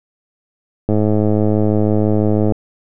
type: click train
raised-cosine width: 2 ms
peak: -3 dBFS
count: 174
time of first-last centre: 0.89-2.522 s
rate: 106 Hz
effects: none